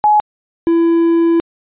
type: tone pair in turn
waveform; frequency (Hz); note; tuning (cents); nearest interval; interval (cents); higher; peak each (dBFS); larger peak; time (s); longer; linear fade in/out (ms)
sine / triangle; 843 / 334.5; G#5 / E4; +26 / +25; octave + major third; 1601; first; -7; neither; 0.04-0.2 / 0.67-1.4; second; 0
effects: resampled to 8000 Hz